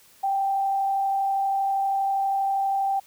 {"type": "tone with frequency modulation", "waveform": "sine", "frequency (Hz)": 784, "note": "G5", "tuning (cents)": 0, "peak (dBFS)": -21, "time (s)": [0.23, 3], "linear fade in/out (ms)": 10, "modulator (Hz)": 32.5, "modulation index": 0.3, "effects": ["white hiss -55 dBFS RMS until 3.06 s"]}